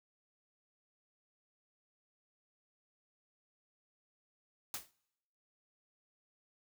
white noise with exponential decay, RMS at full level -37 dBFS, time 4.74-4.91 s, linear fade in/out 1 ms, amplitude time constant 36 ms, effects noise-tail reverb RT60 0.9 s tail -26 dB re dry

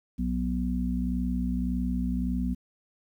harmonic tone, 61.74 Hz, B1, in tune, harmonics 1 / 3 / 4, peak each -30 / -30 / -30 dBFS, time 0.18-2.55 s, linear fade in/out 20 ms, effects 10-bit

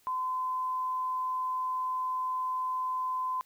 sine tone, 1023 Hz, C6, 39 cents flat, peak -29 dBFS, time 0.07-3.41 s, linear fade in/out 0 ms, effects white hiss -65 dBFS RMS until 3.45 s

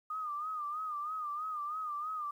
sine tone with vibrato, 1221 Hz, D#6, 33 cents flat, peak -35 dBFS, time 0.1-2.31 s, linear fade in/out 5 ms, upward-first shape sine, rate 3.1 Hz, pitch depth 81 cents each way, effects 11-bit

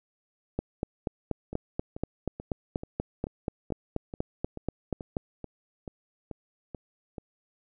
two click trains, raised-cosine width 2 ms, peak -24 / -15 dBFS, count 14 / 20, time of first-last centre 1.53-7.182 / 0.59-5.168 s, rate 2.3 / 4.15 Hz, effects none

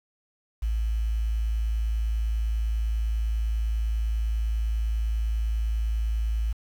sine tone with quantisation, 55 Hz, A1, in tune, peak -23 dBFS, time 0.62-6.53 s, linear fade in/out 10 ms, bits 8, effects none

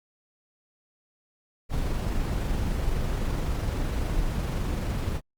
brown noise with amplitude modulation, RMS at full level -26 dBFS, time 1.69-5.21 s, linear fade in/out 50 ms, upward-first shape sine, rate 23.7 Hz, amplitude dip 25%, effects Opus 48 kbps

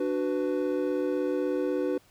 triangle chord, B minor, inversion first, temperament equal with one note detuned, 293.7 / 370 / 497.3 Hz, D4 / F#4 / B4, 0 / 0 / +12 cents, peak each -28 dBFS, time 0-1.98 s, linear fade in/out 5 ms, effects pink hiss -61 dBFS RMS until 2.1 s

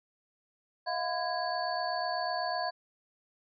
sine tone cluster, 645 / 713 / 1011 / 1650 / 4488 Hz, E5 / F5 / B5 / G#6 / C#8, -38 / +36 / +40 / -12 / +21 cents, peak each -37 / -33 / -38 / -39 / -39 dBFS, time 0.86-2.71 s, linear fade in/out 20 ms, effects none

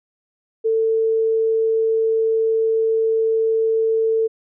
sine tone, 446.5 Hz, A4, 25 cents sharp, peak -15 dBFS, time 0.64-4.28 s, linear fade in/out 20 ms, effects none

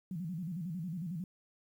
sine tone with vibrato, 171.6 Hz, F3, 30 cents flat, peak -36 dBFS, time 0.11-1.24 s, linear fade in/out 2 ms, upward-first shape square, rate 11 Hz, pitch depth 140 cents each way, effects 11-bit

